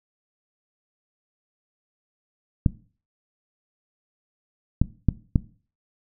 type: clicks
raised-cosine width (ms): 5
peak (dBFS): -5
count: 4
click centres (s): 2.662 / 4.816 / 5.087 / 5.358
effects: noise-tail reverb RT60 0.4 s tail -18 dB re dry